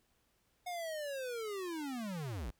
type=linear sweep; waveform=square; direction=down; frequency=727 to 43.65 Hz; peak=-39 dBFS; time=0.66-2.51 s; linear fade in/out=10 ms; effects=pink hiss -75 dBFS RMS until 2.59 s